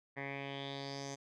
10% pulse tone with low-pass filter sweep, 138.59 Hz, C#3, in tune, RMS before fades -43 dBFS, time 0.16-1.16 s, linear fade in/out 20 ms, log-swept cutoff 1900 to 6600 Hz, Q 4.8, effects none

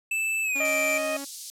square tone with pitch glide, 2637 to 2349 Hz, E7 to D7, 0 to 0 cents, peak -25 dBFS, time 0.11-0.98 s, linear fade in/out 5 ms, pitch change -200 cents, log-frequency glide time 0.43-0.64 s
sawtooth tone with vibrato, 277.2 Hz, C#4, in tune, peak -31 dBFS, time 0.55-1.25 s, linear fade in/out 10 ms, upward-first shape sine, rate 3.2 Hz, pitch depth 9 cents each way
harmonic tone, 622.3 Hz, D#5, in tune, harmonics 1 / 2 / 3 / 4 / 5, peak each -27 / -36 / -38 / -33 / -44 dBFS, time 0.6-1.17 s, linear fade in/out 5 ms
pink high-pass noise, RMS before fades -38 dBFS, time 0.65-1.5 s, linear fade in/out 0 ms, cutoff 4500 Hz, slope 24 dB/octave
effects low-pass 12000 Hz 12 dB/octave

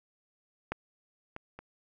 clicks, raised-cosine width 0.5 ms, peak -17 / -25 / -29 dBFS, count 3, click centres 0.72 / 1.364 / 1.59 s, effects none

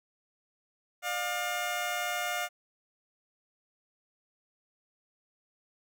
15% pulse tone pair together, 598 / 711.1 Hz, D5 / F5, +31 / +31 cents, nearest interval minor third, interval 300 cents, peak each -31 / -25 dBFS, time 1.02-2.49 s, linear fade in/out 50 ms, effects none

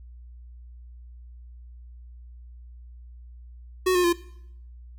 square tone with pitch steps, 370 / 357.6 / 345.6 Hz, F#4 / F4 / F4, 0 / +41 / -18 cents, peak -19 dBFS, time 3.86-4.13 s, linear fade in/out 10 ms, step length 90 ms, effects noise-tail reverb RT60 0.7 s tail -19 dB re dry + added 60 Hz sine -42 dBFS peak until 4.98 s

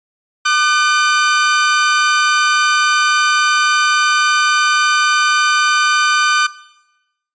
sawtooth tone pair together, 1200 / 1510.9 Hz, D6 / F#6, +37 / +36 cents, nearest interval major third, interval 399 cents, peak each -11 dBFS, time 0.45-6.47 s, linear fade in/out 10 ms, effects noise-tail reverb RT60 0.9 s tail -17 dB re dry + resampled to 16000 Hz

